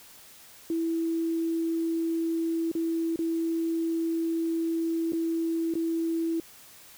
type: tone with dropouts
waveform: sine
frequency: 329.6 Hz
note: E4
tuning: in tune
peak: -25 dBFS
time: 0.7-6.4 s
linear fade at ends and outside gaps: 2 ms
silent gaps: 2.716-2.751 / 3.16-3.19 / 5.122-5.132 / 5.739-5.753 s
effects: white hiss -51 dBFS RMS until 6.97 s